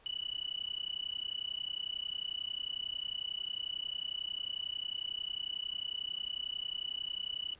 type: tone with amplitude modulation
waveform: sine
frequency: 2960 Hz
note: F#7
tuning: in tune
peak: -32 dBFS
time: 0.06-7.55 s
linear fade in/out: 0 ms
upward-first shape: sine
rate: 31.1 Hz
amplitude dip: 100%
effects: pink hiss -62 dBFS RMS until 7.59 s + resampled to 8000 Hz